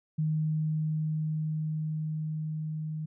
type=tone with level ramp; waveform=sine; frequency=155.5 Hz; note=D#3; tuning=1 cent flat; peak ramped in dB=-25 to -32 dBFS; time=0.18-3.06 s; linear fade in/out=10 ms; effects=none